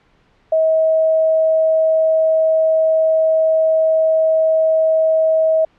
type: tone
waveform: sine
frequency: 639 Hz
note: D#5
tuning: 46 cents sharp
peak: -11 dBFS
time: 0.52-5.65 s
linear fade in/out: 5 ms
effects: pink hiss -56 dBFS RMS until 5.78 s + low-pass 3000 Hz 12 dB/octave